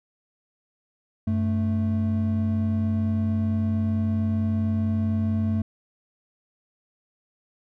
triangle tone pair together, 95.54 / 220 Hz, G2 / A3, -44 / 0 cents, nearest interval octave + major second, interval 1444 cents, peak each -22 dBFS, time 1.27-5.62 s, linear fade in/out 5 ms, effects none

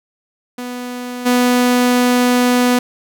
sawtooth tone with level steps, 246.9 Hz, B3, in tune, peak -20 / -7 dBFS, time 0.58-2.79 s, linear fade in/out 5 ms, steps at 1.25 s, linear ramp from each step 20 ms, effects none

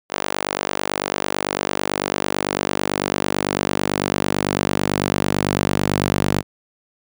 sawtooth tone with high-pass filter sweep, 49 Hz, G1, in tune, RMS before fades -22 dBFS, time 0.09-6.43 s, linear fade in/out 50 ms, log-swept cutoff 550 to 140 Hz, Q 0.83, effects none

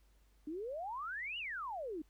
sine exponential two-way sweep, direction up then down, 290 to 2963 to 290 Hz, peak -39 dBFS, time 0.47-2.02 s, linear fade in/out 5 ms, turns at 1.38 s, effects added 50 Hz sine -65 dBFS peak until 2.09 s + pink hiss -75 dBFS RMS until 2.09 s

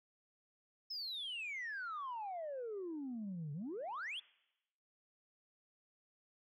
sine exponential two-way sweep, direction down then up, 5300 to 139.5 to 3558 Hz, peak -39 dBFS, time 0.9-4.2 s, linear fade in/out 10 ms, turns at 3.53 s, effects noise-tail reverb RT60 0.9 s tail -23 dB re dry + tanh soft clip ceiling -38 dBFS

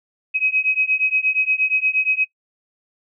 sine beating tone pair, 2533 / 2541.5 Hz, D#7 / D#7, +30 / +36 cents, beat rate 8.5 Hz, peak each -19 / -19 dBFS, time 0.34-2.25 s, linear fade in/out 20 ms, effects noise-tail reverb RT60 0.1 s tail -20 dB re dry

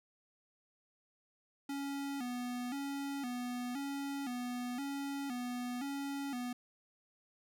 square tone with vibrato, 262 Hz, C4, 2 cents sharp, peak -38 dBFS, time 1.69-6.53 s, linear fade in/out 5 ms, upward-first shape square, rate 0.97 Hz, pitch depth 110 cents each way, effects none

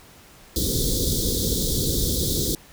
pink band-stop noise, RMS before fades -23 dBFS, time 0.56-2.55 s, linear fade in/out 2 ms, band 520 to 3400 Hz, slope 96 dB/octave, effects pink hiss -49 dBFS RMS until 2.72 s

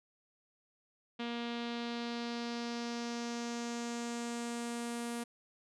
sawtooth tone with low-pass filter sweep, 236.3 Hz, A#3, 24 cents sharp, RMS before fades -39 dBFS, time 1.19-5.24 s, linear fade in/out 10 ms, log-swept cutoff 3400 to 10000 Hz, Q 2.5, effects none

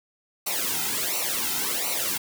white noise with flanger, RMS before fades -27 dBFS, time 0.46-2.18 s, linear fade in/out 10 ms, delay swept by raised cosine 0.59 to 1.79 ms, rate 1.4 Hz, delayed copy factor -0.85, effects none

